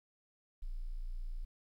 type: tone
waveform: sine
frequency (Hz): 29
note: A#0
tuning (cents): -8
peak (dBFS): -37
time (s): 0.62-1.45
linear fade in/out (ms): 10
effects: 12-bit